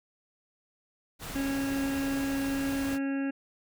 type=noise; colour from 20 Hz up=pink; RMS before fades=-39 dBFS; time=1.19-2.99 s; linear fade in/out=50 ms
type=harmonic tone; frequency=274.4 Hz; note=C#4; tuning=17 cents flat; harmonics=1 / 2 / 3 / 5 / 6 / 7 / 8 / 9 / 10; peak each=-28 / -41 / -47 / -49 / -42 / -53 / -56 / -53 / -48 dBFS; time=1.35-3.31 s; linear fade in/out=10 ms
effects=none